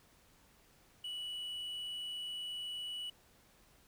triangle tone with quantisation, 2947 Hz, F#7, 8 cents flat, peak -38 dBFS, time 1.04-3.1 s, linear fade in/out 5 ms, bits 11, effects pink hiss -66 dBFS RMS until 3.87 s

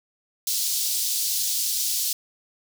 pink high-pass noise, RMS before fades -25 dBFS, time 0.47-2.13 s, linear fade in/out 2 ms, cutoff 4200 Hz, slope 24 dB/octave, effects none

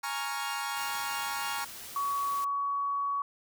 sawtooth chord, Bb minor seventh, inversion third, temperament equal, 830.6 / 932.3 / 1108.7 / 1396.9 Hz, Ab5 / Bb5 / Db6 / F6, 0 / 0 / 0 / 0 cents, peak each -34 dBFS, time 0.03-1.65 s, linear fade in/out 10 ms
white noise, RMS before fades -44 dBFS, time 0.76-2.45 s, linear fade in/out 10 ms
sine tone, 1125 Hz, C#6, 25 cents sharp, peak -28 dBFS, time 1.96-3.22 s, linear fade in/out 2 ms
effects none

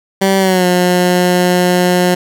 15% pulse tone with pitch glide, 193.4 to 179.41 Hz, G3 to F3, -23 to +47 cents, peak -3 dBFS, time 0.21-2.15 s, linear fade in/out 10 ms, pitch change -130 cents, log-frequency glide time 0.38-0.66 s, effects none

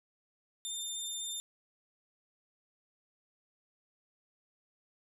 20% pulse tone, 3604 Hz, A7, 41 cents sharp, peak -31 dBFS, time 0.65-1.4 s, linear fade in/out 0 ms, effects none

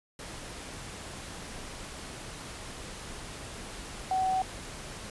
sine tone in noise, 754 Hz, F#5, 32 cents sharp, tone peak -25 dBFS, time 4.11-4.42 s, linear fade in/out 2 ms, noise pink, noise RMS -42 dBFS, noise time 0.19-5.1 s, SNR +14 dB, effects resampled to 24000 Hz

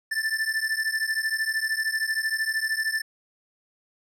square beating tone pair, 1760 / 1773 Hz, A6 / A6, 0 / +13 cents, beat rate 13 Hz, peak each -28 dBFS, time 0.11-3.02 s, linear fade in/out 10 ms, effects low-pass 12000 Hz 12 dB/octave

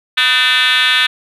sine tone with frequency modulation, 2588 Hz, E7, 32 cents flat, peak -7 dBFS, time 0.17-1.07 s, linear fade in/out 10 ms, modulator 268 Hz, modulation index 4.6, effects tanh soft clip ceiling -8 dBFS + 8-bit

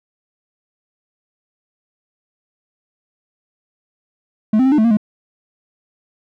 triangle tone with pitch steps, 215.2 / 259.7 / 265.6 / 300.5 / 218.2 / 233 / 211.2 Hz, A3 / C4 / C4 / D4 / A3 / A#3 / G#3, -38 / -13 / +26 / +40 / -14 / -1 / +29 cents, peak -8 dBFS, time 4.53-4.971 s, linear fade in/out 5 ms, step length 63 ms, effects none

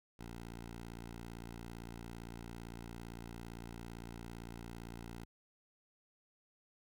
10% pulse tone, 57.7 Hz, A#1, 17 cents flat, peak -38 dBFS, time 0.19-5.25 s, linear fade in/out 5 ms, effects none

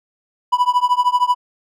triangle tone with tremolo, 987 Hz, B5, 1 cent flat, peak -7 dBFS, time 0.52-1.35 s, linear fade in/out 10 ms, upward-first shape triangle, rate 13 Hz, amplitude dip 100%, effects none

